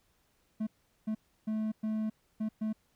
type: tone bursts at uneven times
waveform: triangle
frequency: 217.2 Hz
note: A3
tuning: 22 cents flat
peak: -28 dBFS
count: 6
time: 0.6-0.67 / 1.07-1.15 / 1.47-1.72 / 1.83-2.1 / 2.4-2.49 / 2.61-2.73 s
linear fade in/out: 10 ms
effects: pink hiss -72 dBFS RMS until 2.95 s